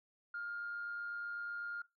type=tone with amplitude modulation; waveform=sine; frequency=1410 Hz; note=F6; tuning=16 cents sharp; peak=-37 dBFS; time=0.34-1.82 s; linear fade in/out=5 ms; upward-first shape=sine; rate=108 Hz; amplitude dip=35%; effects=noise-tail reverb RT60 0.2 s tail -18 dB re dry + tanh soft clip ceiling -34 dBFS